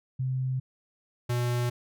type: tone pair in turn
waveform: sine / square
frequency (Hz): 130 / 121.51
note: C3 / B2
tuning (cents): -11 / -28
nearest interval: minor second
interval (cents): 117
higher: first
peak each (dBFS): -26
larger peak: neither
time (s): 0.19-0.6 / 1.29-1.7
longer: neither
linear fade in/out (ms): 10
effects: none